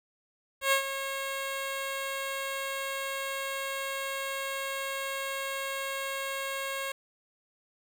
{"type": "tone with ADSR envelope", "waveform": "10% pulse", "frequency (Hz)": 544, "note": "C#5", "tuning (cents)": -33, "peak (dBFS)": -13, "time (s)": [0.61, 6.92], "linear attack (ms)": 110, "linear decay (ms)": 100, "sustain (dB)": -11, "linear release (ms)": 4, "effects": ["9-bit"]}